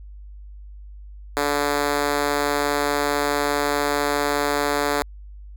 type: tone with high-pass filter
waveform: 5% pulse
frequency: 144.7 Hz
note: D3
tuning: 25 cents flat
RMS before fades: -22 dBFS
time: 1.37-5.02 s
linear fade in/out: 0 ms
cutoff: 350 Hz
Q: 1.6
effects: added 50 Hz sine -37 dBFS peak until 5.56 s